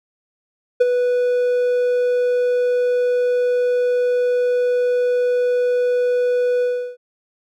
triangle tone with ADSR envelope, 492.8 Hz, B4, 4 cents flat, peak -6 dBFS, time 0.8-6.97 s, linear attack 13 ms, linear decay 24 ms, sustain -7 dB, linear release 350 ms, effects none

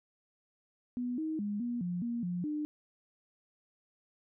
sine tone with pitch steps, 245.9 / 315 / 205.8 / 240.2 / 176.7 / 236.2 / 177 / 300.1 Hz, B3 / D#4 / G#3 / B3 / F3 / A#3 / F3 / D4, -7 / +21 / -16 / -48 / +21 / +23 / +23 / +38 cents, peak -32 dBFS, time 0.97-2.65 s, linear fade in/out 0 ms, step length 210 ms, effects none

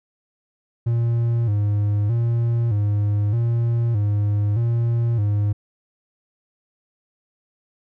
triangle tone with vibrato, 110 Hz, A2, in tune, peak -15 dBFS, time 0.86-5.53 s, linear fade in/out 10 ms, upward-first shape square, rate 0.81 Hz, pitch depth 110 cents each way, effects none

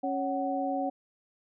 sine tone cluster, 275.4 / 555 / 747 Hz, C#4 / C#5 / F#5, -11 / +2 / +16 cents, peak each -32 / -34 / -31 dBFS, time 0.03-0.9 s, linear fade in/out 10 ms, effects none

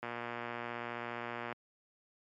click train, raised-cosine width 0.5 ms, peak -24 dBFS, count 179, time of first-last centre 0.03-1.526 s, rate 119 Hz, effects high-pass 150 Hz 12 dB/octave + MP3 64 kbps

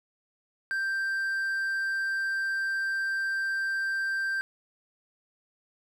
triangle tone, 1573 Hz, G6, 6 cents sharp, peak -25 dBFS, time 0.71-4.41 s, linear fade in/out 0 ms, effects none

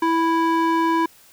square tone with band-pass filter, 329.6 Hz, E4, in tune, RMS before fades -19 dBFS, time 0.02-1.06 s, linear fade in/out 5 ms, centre 860 Hz, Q 1.4, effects white hiss -51 dBFS RMS until 1.32 s

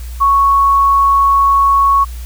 sine tone, 1108.7 Hz, C#6, in tune, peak -7 dBFS, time 0.2-2.05 s, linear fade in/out 20 ms, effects added 60 Hz sine -23 dBFS peak until 2.25 s + white hiss -39 dBFS RMS until 2.25 s

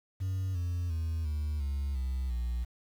sine tone with pitch steps, 94.3 / 87.48 / 81.15 / 75.28 / 69.83 / 64.78 / 60.1 Hz, F#2 / F2 / E2 / D2 / C#2 / C2 / B1, +33 / +3 / -27 / +43 / +13 / -17 / -46 cents, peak -27 dBFS, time 0.2-2.65 s, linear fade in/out 20 ms, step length 350 ms, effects tanh soft clip ceiling -29 dBFS + 9-bit

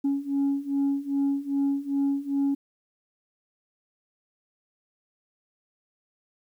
sine beating tone pair, 277.2 / 279.7 Hz, C#4 / C#4, 0 / +16 cents, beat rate 2.5 Hz, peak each -26 / -24 dBFS, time 0.04-2.55 s, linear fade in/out 10 ms, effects tanh soft clip ceiling -19 dBFS + 10-bit

